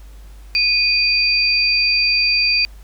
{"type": "tone pair together", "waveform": "sine", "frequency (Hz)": [2470, 4663], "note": ["D#7", "D8"], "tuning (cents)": [-13, -13], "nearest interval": "major seventh", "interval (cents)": 1100, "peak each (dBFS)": -16, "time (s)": [0.55, 2.65], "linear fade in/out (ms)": 0, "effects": ["added 50 Hz sine -36 dBFS peak until 2.83 s", "pink hiss -51 dBFS RMS until 2.83 s"]}